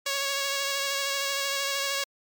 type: tone with vibrato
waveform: 5% pulse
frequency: 554.4 Hz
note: C#5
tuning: in tune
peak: -15 dBFS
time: 0.06-2.04 s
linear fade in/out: 5 ms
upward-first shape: sine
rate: 13 Hz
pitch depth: 19 cents each way
effects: MP3 96 kbps

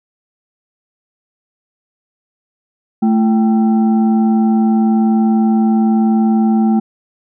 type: tone with frequency modulation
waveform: sine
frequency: 220 Hz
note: A3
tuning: in tune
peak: -9 dBFS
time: 3.02-6.8 s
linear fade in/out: 10 ms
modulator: 561 Hz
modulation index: 0.48
effects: none

